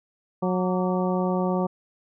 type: harmonic tone with a mistuned harmonic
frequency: 183 Hz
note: F#3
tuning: 19 cents flat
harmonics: 1 / 2 / 3 / 4 / 5 / 6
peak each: -24 / -28 / -29 / -32 / -33 / -35 dBFS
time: 0.42-1.67 s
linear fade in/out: 10 ms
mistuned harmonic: 6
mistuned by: +82 cents
effects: none